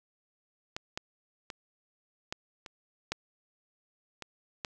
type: clicks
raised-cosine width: 0.2 ms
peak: -18 / -17 / -22 / -17 / -26 / -14 / -23 / -17 dBFS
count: 8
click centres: 0.765 / 0.975 / 1.502 / 2.325 / 2.662 / 3.12 / 4.223 / 4.648 s
effects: none